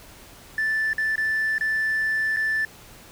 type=tone with dropouts; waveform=triangle; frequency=1760 Hz; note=A6; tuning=in tune; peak=-18 dBFS; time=0.58-2.65 s; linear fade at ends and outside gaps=2 ms; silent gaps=0.932-0.981 / 1.157-1.179 / 1.582-1.609 / 2.363-2.369 s; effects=tanh soft clip ceiling -17 dBFS + pink hiss -47 dBFS RMS until 3.11 s